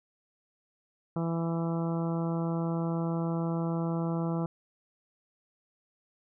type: harmonic tone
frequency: 166.4 Hz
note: E3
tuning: 17 cents sharp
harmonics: 1 / 2 / 3 / 4 / 5 / 6 / 7 / 8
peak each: -29 / -35 / -39 / -41 / -43 / -45 / -46 / -47 dBFS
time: 1.16-4.46 s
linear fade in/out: 2 ms
effects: none